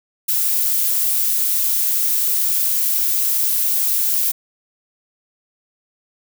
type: noise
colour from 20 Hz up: violet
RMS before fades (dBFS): -18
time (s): 0.28-4.32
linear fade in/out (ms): 10
effects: none